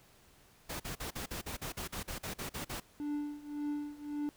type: noise bursts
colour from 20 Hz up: pink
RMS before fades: -40 dBFS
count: 14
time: 0.69-2.802 s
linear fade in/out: 10 ms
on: 110 ms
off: 44 ms
type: tone with tremolo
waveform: triangle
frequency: 293.7 Hz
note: D4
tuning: in tune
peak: -30 dBFS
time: 3-4.29 s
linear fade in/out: 0 ms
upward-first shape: triangle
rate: 1.8 Hz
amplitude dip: 90%
effects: pink hiss -63 dBFS RMS until 4.36 s